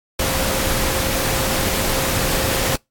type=tone in noise; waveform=sine; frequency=530 Hz; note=C5; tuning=22 cents sharp; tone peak=-27 dBFS; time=0.19-2.76 s; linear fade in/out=5 ms; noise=pink; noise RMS=-20 dBFS; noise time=0.19-2.76 s; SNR=-10 dB; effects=noise-tail reverb RT60 0.2 s tail -26 dB re dry + AAC 64 kbps